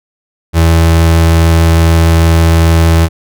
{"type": "tone", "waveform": "35% pulse", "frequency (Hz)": 82.41, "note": "E2", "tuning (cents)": 0, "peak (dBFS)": -3, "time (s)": [0.53, 3.09], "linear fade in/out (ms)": 50, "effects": []}